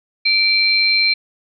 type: tone pair together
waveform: sine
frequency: 2340 / 4145 Hz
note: D7 / C8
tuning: -7 / -17 cents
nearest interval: minor seventh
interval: 990 cents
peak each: -15 dBFS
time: 0.25-1.14 s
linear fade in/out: 10 ms
effects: none